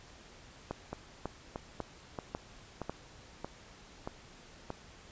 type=two click trains; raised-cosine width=1 ms; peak=-21 / -23 dBFS; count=5 / 7; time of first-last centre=0.71-2.896 / 0.93-4.704 s; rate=1.83 / 1.59 Hz; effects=pink hiss -55 dBFS RMS until 5.11 s + resampled to 16000 Hz